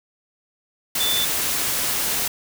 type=tone in noise; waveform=sine; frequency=3520 Hz; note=A7; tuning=in tune; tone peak=-21 dBFS; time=1-1.25 s; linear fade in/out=5 ms; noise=white; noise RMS=-23 dBFS; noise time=0.95-2.28 s; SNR=-1 dB; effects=none